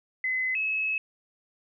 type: tone pair in turn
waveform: sine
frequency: 2033 / 2581 Hz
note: B6 / E7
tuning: +50 / -37 cents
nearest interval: major third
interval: 413 cents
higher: second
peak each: -25 dBFS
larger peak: neither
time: 0.24-0.55 / 0.55-0.98 s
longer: second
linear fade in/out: 2 ms
effects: none